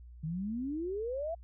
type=exponential sweep; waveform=sine; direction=up; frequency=150.3 to 691 Hz; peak=-33 dBFS; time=0.23-1.35 s; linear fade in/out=10 ms; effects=added 60 Hz sine -48 dBFS peak until 1.43 s